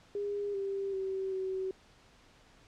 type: tone with pitch steps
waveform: sine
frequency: 407.2 / 393.2 / 383.3 / 378.4 Hz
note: G#4 / G4 / G4 / F#4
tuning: -34 / +5 / -39 / +39 cents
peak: -32 dBFS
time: 0.15-1.71 s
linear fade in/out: 2 ms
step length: 390 ms
effects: pink hiss -61 dBFS RMS until 2.67 s + low-pass 6000 Hz 12 dB/octave